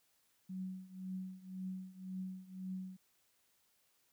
sine tone with tremolo, 187 Hz, F#3, 19 cents sharp, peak -38 dBFS, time 0.49-2.97 s, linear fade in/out 10 ms, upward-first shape triangle, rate 1.9 Hz, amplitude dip 90%, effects white hiss -75 dBFS RMS until 4.12 s

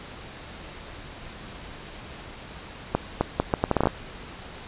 accelerating click train, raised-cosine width 1 ms, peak -6 dBFS, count 11, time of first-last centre 2.95-3.872 s, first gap 260 ms, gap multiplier 0.73, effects pink hiss -41 dBFS RMS until 4.67 s + resampled to 8000 Hz

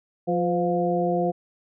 harmonic tone with a mistuned harmonic, 176.3 Hz, F3, 17 cents sharp, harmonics 1 / 2 / 3 / 4, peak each -26 / -26 / -26 / -26 dBFS, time 0.27-1.32 s, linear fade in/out 20 ms, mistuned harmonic 3, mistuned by -51 cents, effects none

